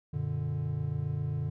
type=chord; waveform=triangle; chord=Gb augmented; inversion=none; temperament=equal with one note detuned; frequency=92.5 / 119.06 / 146.83 Hz; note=Gb2 / Bb2 / D3; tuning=0 / +37 / 0 cents; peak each=-35 / -33 / -30 dBFS; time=0.13-1.5 s; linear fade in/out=10 ms; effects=none